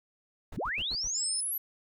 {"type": "noise bursts", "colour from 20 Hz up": "brown", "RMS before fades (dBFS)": -42, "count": 5, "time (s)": [0.52, 1.079], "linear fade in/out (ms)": 5, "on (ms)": 47, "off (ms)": 81}
{"type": "linear sweep", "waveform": "sine", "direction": "up", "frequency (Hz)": [77.78, 11980], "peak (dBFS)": -30, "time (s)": [0.57, 1.58], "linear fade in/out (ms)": 5}
{"type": "tone", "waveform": "sine", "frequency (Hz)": 5230, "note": "E8", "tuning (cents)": -15, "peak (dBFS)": -33, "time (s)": [1.14, 1.41], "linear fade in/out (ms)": 10}
{"effects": []}